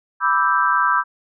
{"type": "chord", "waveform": "sine", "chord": "E minor seventh", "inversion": "second", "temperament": "equal", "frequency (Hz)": [987.8, 1174.7, 1318.5, 1568], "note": ["B5", "D6", "E6", "G6"], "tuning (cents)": [0, 0, 0, 0], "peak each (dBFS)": -20, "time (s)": [0.2, 1.04], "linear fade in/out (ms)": 50, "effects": []}